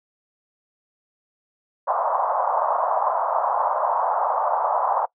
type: band-pass noise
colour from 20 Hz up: white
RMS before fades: -22 dBFS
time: 1.87-5.06 s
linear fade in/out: 10 ms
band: 600 to 1100 Hz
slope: 48 dB/octave
effects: noise-tail reverb RT60 0.1 s tail -23 dB re dry